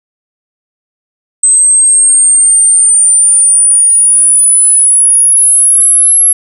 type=exponential sweep; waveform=sine; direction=up; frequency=8190 to 11175 Hz; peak=-3 dBFS; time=1.43-6.33 s; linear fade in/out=5 ms; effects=none